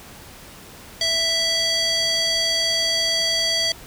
square tone with band-pass filter, 659.3 Hz, E5, in tune, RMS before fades -21 dBFS, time 1.01-3.72 s, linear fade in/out 2 ms, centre 4400 Hz, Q 3, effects pink hiss -42 dBFS RMS until 3.86 s

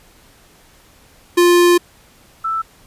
square / sine tone pair in turn, 350.2 / 1322.2 Hz, F4 / E6, +5 / +5 cents, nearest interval octave + major seventh, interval 2300 cents, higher second, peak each -9 / -17 dBFS, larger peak first, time 1.37-1.78 / 2.44-2.62 s, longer first, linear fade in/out 10 ms, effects pink hiss -49 dBFS RMS until 2.86 s + resampled to 32000 Hz

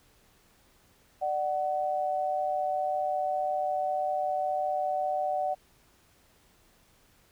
sine tone pair together, 595 / 749.7 Hz, D5 / F#5, +22 / +23 cents, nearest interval major third, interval 401 cents, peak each -31 / -28 dBFS, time 1.21-5.55 s, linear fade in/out 20 ms, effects pink hiss -63 dBFS RMS until 7.31 s

